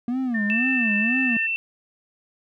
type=tone with vibrato; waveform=triangle; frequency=233.1 Hz; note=A#3; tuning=in tune; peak=-20 dBFS; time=0.08-1.37 s; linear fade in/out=2 ms; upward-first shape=sine; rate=2 Hz; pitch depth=210 cents each way
type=tone; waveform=sine; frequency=1800 Hz; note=A6; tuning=39 cents sharp; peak=-25 dBFS; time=0.34-1.47 s; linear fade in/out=10 ms
type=tone with pitch glide; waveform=sine; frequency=2652 to 2683 Hz; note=E7 to E7; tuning=+10 to +30 cents; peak=-22 dBFS; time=0.5-1.56 s; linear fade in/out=0 ms; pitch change=+20 cents; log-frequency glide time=1.27-1.35 s
effects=none